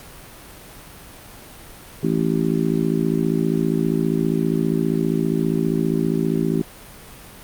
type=harmonic tone; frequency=55 Hz; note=A1; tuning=in tune; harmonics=3 / 4 / 5 / 6 / 7; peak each=-22 / -23 / -24 / -25 / -25 dBFS; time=2.03-6.62 s; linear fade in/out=5 ms; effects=pink hiss -41 dBFS RMS until 7.43 s + Opus 48 kbps